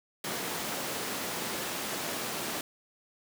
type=high-pass noise; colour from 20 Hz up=pink; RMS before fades=-35 dBFS; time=0.24-2.61 s; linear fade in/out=2 ms; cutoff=220 Hz; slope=12 dB/octave; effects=none